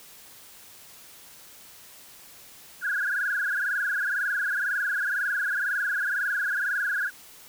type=tone with frequency modulation; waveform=sine; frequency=1554 Hz; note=G6; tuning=16 cents flat; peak=-24 dBFS; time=2.81-7.11 s; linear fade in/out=50 ms; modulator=22 Hz; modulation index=5.7; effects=white hiss -49 dBFS RMS until 7.48 s